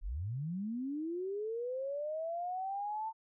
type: linear sweep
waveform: sine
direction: up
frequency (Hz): 31.87 to 899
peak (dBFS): -35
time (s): 0.01-3.13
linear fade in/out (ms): 50
effects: none